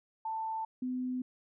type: tone pair in turn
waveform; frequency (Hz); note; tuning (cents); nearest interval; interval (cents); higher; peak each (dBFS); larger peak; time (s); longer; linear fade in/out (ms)
sine; 887 / 253.2; A5 / B3; +14 / +43; octave + minor seventh; 2171; first; -33 / -32; second; 0.25-0.65 / 0.82-1.22; neither; 5
effects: none